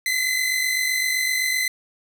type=tone pair together; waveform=sawtooth; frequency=1996.2 / 2044 Hz; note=B6 / C7; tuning=+18 / -41 cents; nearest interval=unison; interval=41 cents; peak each=-23 / -18 dBFS; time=0.06-1.68 s; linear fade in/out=2 ms; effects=none